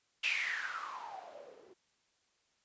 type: noise with low-pass filter sweep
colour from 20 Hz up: violet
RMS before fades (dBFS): -40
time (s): 0.23-1.74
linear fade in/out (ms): 10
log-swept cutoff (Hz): 2700 to 360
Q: 8.5
effects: white hiss -75 dBFS RMS until 2.64 s + resampled to 16000 Hz